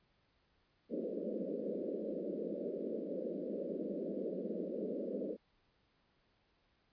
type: band-pass noise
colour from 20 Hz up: white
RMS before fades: -40 dBFS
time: 0.89-5.37 s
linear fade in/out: 50 ms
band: 180 to 580 Hz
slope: 96 dB/octave
effects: pink hiss -75 dBFS RMS until 6.92 s + resampled to 11025 Hz